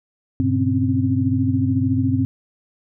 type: tone cluster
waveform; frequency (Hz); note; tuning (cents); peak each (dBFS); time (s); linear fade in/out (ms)
sine; 99 / 120.8 / 139.1 / 262 / 275.8; G2 / B2 / C#3 / C4 / C#4; +18 / -38 / +6 / +2 / -9; -21 / -24 / -28 / -19 / -28; 0.4-2.25; 0
effects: none